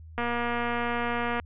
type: click train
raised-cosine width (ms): 0.5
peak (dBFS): -15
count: 291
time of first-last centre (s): 0.18-1.398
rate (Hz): 238
effects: added 80 Hz sine -43 dBFS peak until 1.45 s + resampled to 8000 Hz